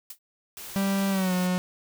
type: noise with exponential decay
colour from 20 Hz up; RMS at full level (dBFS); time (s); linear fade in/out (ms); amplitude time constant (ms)
blue; -33; 0.1-0.19; 5; 18
type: noise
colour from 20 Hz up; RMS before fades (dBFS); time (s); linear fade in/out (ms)
white; -40; 0.57-1.47; 0
type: tone with pitch glide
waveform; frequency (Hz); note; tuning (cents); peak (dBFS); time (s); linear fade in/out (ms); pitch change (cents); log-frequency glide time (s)
45% pulse; 196 to 181.82; G3 to F#3; 0 to -30; -23; 0.76-1.58; 0; -130; 1.1-1.33
effects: none